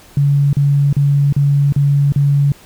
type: tone bursts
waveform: sine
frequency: 141.9 Hz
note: C#3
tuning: 41 cents sharp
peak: -9 dBFS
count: 6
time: 0.17-2.52 s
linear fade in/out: 2 ms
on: 360 ms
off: 38 ms
effects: pink hiss -43 dBFS RMS until 2.65 s